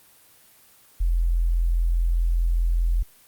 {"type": "tone", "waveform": "sine", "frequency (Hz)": 42.45, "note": "F1", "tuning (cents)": -48, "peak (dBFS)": -18, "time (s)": [1, 3.03], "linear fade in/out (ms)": 10, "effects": ["white hiss -54 dBFS RMS until 3.27 s", "Opus 24 kbps"]}